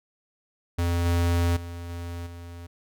square tone with level steps, 86 Hz, F2, 26 cents flat, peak -23 / -21 / -35 / -33 / -39 dBFS, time 0.78-2.67 s, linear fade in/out 10 ms, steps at 1.05 / 1.56 / 1.89 / 2.26 s, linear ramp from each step 10 ms, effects none

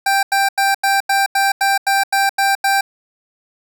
25% pulse tone bursts, 787 Hz, G5, 7 cents sharp, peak -9 dBFS, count 11, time 0.06-2.81 s, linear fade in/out 5 ms, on 170 ms, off 88 ms, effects none

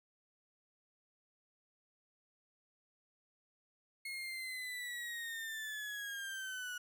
35% pulse linear sweep, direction down, 2166 to 1457 Hz, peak -39 dBFS, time 4.05-6.78 s, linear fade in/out 5 ms, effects none

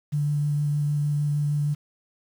sine tone with vibrato, 146.83 Hz, D3, in tune, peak -21 dBFS, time 0.12-1.75 s, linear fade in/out 20 ms, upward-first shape sine, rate 6.5 Hz, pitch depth 11 cents each way, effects 8-bit

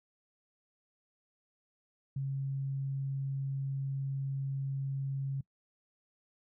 sine tone, 136.5 Hz, C#3, 26 cents flat, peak -32 dBFS, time 2.16-5.41 s, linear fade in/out 5 ms, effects noise-tail reverb RT60 0.1 s tail -23 dB re dry

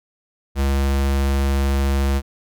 square tone, 68.7 Hz, C#2, 15 cents flat, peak -17 dBFS, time 0.55-2.22 s, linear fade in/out 50 ms, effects none

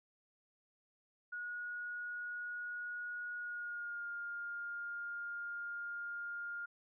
sine tone with pitch glide, 1449 to 1410.2 Hz, F#6 to F6, -37 to +16 cents, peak -40 dBFS, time 1.32-6.66 s, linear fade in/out 10 ms, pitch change -47 cents, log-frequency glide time 3.36-4.08 s, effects none

